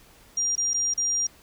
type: tone with dropouts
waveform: sine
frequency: 5700 Hz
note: F8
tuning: 34 cents sharp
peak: -22 dBFS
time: 0.37-1.27 s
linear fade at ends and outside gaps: 5 ms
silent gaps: 0.555-0.578 / 0.735-0.741 / 0.939-0.976 s
effects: pink hiss -54 dBFS RMS until 1.42 s